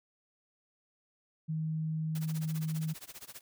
sine tone, 157.9 Hz, D#3, 26 cents sharp, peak -31 dBFS, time 1.48-2.94 s, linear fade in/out 20 ms
white noise with tremolo, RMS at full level -45 dBFS, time 2.15-3.41 s, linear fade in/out 2 ms, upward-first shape sine, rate 15 Hz, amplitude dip 95%
effects none

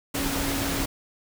sine tone in noise, 276.4 Hz, C#4, 5 cents flat, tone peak -31 dBFS, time 0.14-0.86 s, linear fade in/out 10 ms, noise pink, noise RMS -28 dBFS, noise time 0.14-0.86 s, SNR -6 dB, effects none

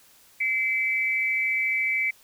sine tone pair together, 2068 / 2302 Hz, C7 / D7, -21 / -35 cents, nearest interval major second, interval 186 cents, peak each -26 / -24 dBFS, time 0.4-2.11 s, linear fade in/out 10 ms, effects white hiss -56 dBFS RMS until 2.23 s

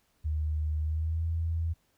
sine tone with pitch glide, 76.8 to 82.31 Hz, D#2 to E2, -22 to -2 cents, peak -27 dBFS, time 0.24-1.74 s, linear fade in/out 20 ms, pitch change +120 cents, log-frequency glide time 0.81-1.25 s, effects pink hiss -71 dBFS RMS until 1.97 s

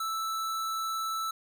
square tone, 1318.5 Hz, E6, in tune, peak -31 dBFS, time 0-1.31 s, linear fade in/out 5 ms, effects none

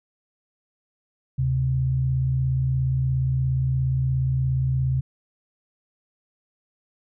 sine tone pair together, 72.96 / 130 Hz, D2 / C3, -11 / -11 cents, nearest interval minor seventh, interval 1000 cents, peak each -28 / -20 dBFS, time 1.38-5.01 s, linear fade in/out 10 ms, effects none

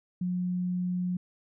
sine tone, 180 Hz, F#3, 47 cents flat, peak -27 dBFS, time 0.21-1.17 s, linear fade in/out 5 ms, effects none

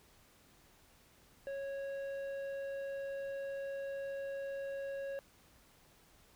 triangle tone with tanh clipping, 551 Hz, C#5, 11 cents flat, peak -40 dBFS, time 1.47-5.19 s, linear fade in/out 0 ms, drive 13 dB, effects pink hiss -65 dBFS RMS until 6.35 s

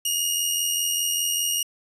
15% pulse tone with amplitude modulation, 2862 Hz, F7, 42 cents sharp, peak -13 dBFS, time 0.05-1.63 s, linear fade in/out 5 ms, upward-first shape sine, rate 85 Hz, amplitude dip 40%, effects resampled to 32000 Hz

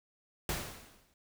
pink noise with exponential decay, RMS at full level -33 dBFS, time 0.49-1.14 s, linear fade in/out 2 ms, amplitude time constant 140 ms, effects none

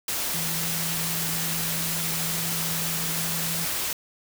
sine tone in noise, 164.81 Hz, E3, in tune, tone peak -33 dBFS, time 0.34-3.65 s, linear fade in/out 2 ms, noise white, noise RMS -28 dBFS, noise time 0.08-3.93 s, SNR -8 dB, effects none

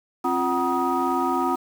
sine tone cluster, 266.4 / 349.7 / 751 / 956 / 1250 Hz, C4 / F4 / F#5 / A#5 / D#6, +31 / +2 / +26 / +43 / +8 cents, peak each -26 dBFS, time 0.24-1.56 s, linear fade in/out 10 ms, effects tanh soft clip ceiling -12 dBFS + 7-bit

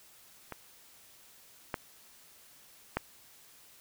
clicks, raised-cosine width 0.5 ms, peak -24 / -17 / -14 dBFS, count 3, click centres 0.523 / 1.742 / 2.97 s, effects white hiss -58 dBFS RMS until 3.8 s

